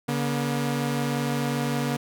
sawtooth tone pair together, 142.7 / 240 Hz, D3 / B3, -49 / -49 cents, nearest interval major sixth, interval 900 cents, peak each -23 dBFS, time 0.08-1.97 s, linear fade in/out 10 ms, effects none

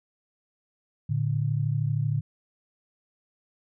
sine tone pair together, 112.96 / 145.9 Hz, A2 / D3, +46 / -11 cents, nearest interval major third, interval 443 cents, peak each -26 dBFS, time 1.09-2.21 s, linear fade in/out 10 ms, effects none

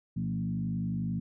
sine tone with frequency modulation, 174.61 Hz, F3, in tune, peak -29 dBFS, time 0.16-1.2 s, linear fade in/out 10 ms, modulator 51.3 Hz, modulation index 1.2, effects none

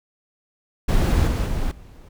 brown noise with level steps, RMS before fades -17 / -21 / -24 / -43 dBFS, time 0.88-2.09 s, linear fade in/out 10 ms, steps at 1.27 / 1.46 / 1.71 s, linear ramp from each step 5 ms, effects none

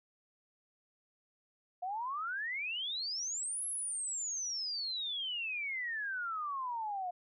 sine exponential two-way sweep, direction up then down, 703 to 11175 to 703 Hz, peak -35 dBFS, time 1.82-7.11 s, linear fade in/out 10 ms, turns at 3.66 s, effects none

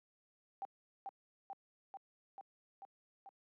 sine tone with echo, 784 Hz, G5, in tune, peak -39 dBFS, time 0.62-0.65 s, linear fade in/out 0 ms, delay 440 ms, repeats 6, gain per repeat -2 dB, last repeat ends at 3.29 s, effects high-pass 300 Hz 12 dB/octave

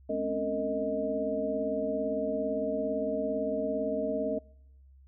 sine tone cluster, 213.6 / 260.3 / 278 / 454.1 / 626 Hz, G#3 / C4 / C#4 / A#4 / D#5, +49 / -9 / +5 / -45 / +10 cents, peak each -38 / -38 / -36 / -34 / -31 dBFS, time 0.09-4.39 s, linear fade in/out 10 ms, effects noise-tail reverb RT60 0.8 s tail -26 dB re dry + added 67 Hz sine -53 dBFS peak until 5.07 s

